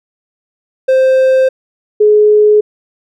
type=tone pair in turn; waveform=triangle / sine; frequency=523.3 / 421.8 Hz; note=C5 / G#4; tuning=0 / +27 cents; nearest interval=major third; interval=373 cents; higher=first; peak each=-4 dBFS; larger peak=neither; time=0.88-1.49 / 2-2.61 s; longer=neither; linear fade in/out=10 ms; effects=none